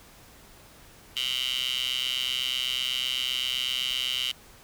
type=tone with high-pass filter; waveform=15% pulse; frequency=127.9 Hz; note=C3; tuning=39 cents flat; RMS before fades=-29 dBFS; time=1.16-4.32 s; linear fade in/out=10 ms; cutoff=3000 Hz; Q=7; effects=pink hiss -52 dBFS RMS until 4.63 s